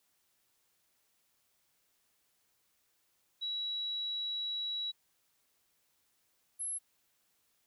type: tone pair in turn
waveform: sine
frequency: 3900 / 11031 Hz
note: B7 / F9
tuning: -23 / -23 cents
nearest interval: octave + tritone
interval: 1800 cents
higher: second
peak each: -34 / -35 dBFS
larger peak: first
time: 3.41-4.92 / 6.59-6.79 s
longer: first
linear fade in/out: 20 ms
effects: white hiss -75 dBFS RMS until 7.66 s